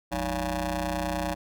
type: ring-modulated tone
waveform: 15% pulse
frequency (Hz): 130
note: C3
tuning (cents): -11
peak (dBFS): -18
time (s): 0.11-1.35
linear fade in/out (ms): 20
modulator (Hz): 440
effects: none